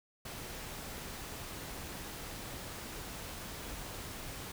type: noise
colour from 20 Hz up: pink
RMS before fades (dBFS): -44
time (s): 0.25-4.52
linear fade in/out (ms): 5
effects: none